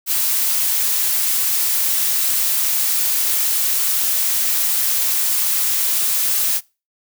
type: noise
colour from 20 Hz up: blue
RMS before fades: -18 dBFS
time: 0.06-6.61 s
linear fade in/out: 50 ms
effects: noise-tail reverb RT60 0.3 s tail -24 dB re dry